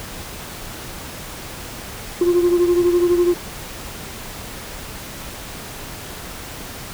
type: beating tone pair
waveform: sine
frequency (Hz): 349.2 / 361.2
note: F4 / F#4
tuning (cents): 0 / -42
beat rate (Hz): 12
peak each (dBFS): -12 / -18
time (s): 2.21-3.34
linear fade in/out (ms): 5
effects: tanh soft clip ceiling -10 dBFS + pink hiss -33 dBFS RMS until 6.93 s